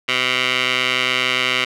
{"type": "tone with band-pass filter", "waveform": "15% pulse", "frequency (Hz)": 127.1, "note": "C3", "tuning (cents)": -50, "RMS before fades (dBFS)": -19, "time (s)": [0.08, 1.65], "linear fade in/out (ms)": 10, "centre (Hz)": 2600, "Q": 2.7, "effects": []}